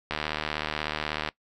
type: click train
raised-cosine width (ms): 0.3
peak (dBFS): -12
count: 91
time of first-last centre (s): 0.11-1.288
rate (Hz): 76.4
effects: noise-tail reverb RT60 0.1 s tail -21 dB re dry